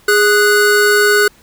square tone pair together, 413.5 / 1480 Hz, G#4 / F#6, -8 / 0 cents, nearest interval octave + minor seventh, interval 2208 cents, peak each -12 dBFS, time 0.08-1.28 s, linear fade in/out 5 ms, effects pink hiss -48 dBFS RMS until 1.42 s

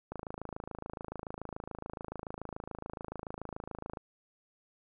click train, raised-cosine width 1 ms, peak -25 dBFS, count 105, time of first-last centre 0.12-3.972 s, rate 27 Hz, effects none

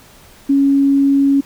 sine tone, 277.2 Hz, C#4, in tune, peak -9 dBFS, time 0.49-1.41 s, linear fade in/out 10 ms, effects pink hiss -44 dBFS RMS until 1.45 s

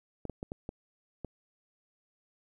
clicks, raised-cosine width 2 ms, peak -24 dBFS, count 6, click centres 0.253 / 0.297 / 0.429 / 0.519 / 0.691 / 1.247 s, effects 11-bit

